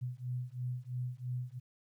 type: beating tone pair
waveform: sine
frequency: 123.4 / 126.4 Hz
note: B2 / B2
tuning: -1 / +41 cents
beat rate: 3 Hz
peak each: -39 / -39 dBFS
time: 0.01-1.6 s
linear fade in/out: 20 ms
effects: 12-bit